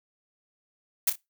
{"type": "noise with echo", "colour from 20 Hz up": "blue", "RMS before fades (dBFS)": -22, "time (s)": [1.07, 1.1], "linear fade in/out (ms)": 5, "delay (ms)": 29, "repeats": 2, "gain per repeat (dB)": -10, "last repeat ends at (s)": 1.158, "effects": ["noise-tail reverb RT60 0.2 s tail -22 dB re dry"]}